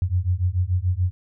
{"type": "beating tone pair", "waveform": "sine", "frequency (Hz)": [87.31, 94.21], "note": ["F2", "F#2"], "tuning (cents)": [0, 32], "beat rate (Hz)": 6.9, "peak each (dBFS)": -22, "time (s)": [0.02, 1.11], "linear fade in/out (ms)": 0, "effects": []}